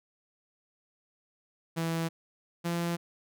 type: tone pair in turn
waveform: sawtooth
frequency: 164.81 / 170.83 Hz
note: E3 / F3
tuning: 0 / -38 cents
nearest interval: minor second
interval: 62 cents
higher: second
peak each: -25 dBFS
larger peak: neither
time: 1.76-2.09 / 2.64-2.97 s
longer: neither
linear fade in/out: 20 ms
effects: none